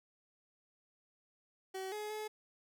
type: tone with pitch steps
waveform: 30% pulse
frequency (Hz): 380 / 422.1 / 428.1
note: F#4 / G#4 / A4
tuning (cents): +46 / +28 / -47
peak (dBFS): -37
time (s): 1.74-2.28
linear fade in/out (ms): 10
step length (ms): 180
effects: none